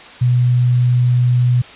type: tone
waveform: sine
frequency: 123.47 Hz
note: B2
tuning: in tune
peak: -10 dBFS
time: 0.21-1.62 s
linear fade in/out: 10 ms
effects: white hiss -37 dBFS RMS until 1.75 s + resampled to 8000 Hz